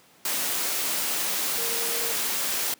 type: tone in noise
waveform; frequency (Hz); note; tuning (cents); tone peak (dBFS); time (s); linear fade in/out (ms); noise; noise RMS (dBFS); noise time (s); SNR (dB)
sine; 465.4; A#4; -3; -36; 1.58-2.12; 2; white; -27; 0.25-2.74; -12
effects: pink hiss -56 dBFS RMS until 2.79 s + high-pass 200 Hz 12 dB/octave